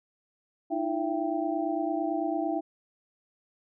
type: tone cluster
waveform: sine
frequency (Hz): 306.9 / 335.8 / 672 / 782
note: D#4 / E4 / E5 / G5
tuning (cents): -24 / +32 / +33 / -4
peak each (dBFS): -31 / -32 / -32 / -34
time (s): 0.7-2.61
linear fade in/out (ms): 20
effects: none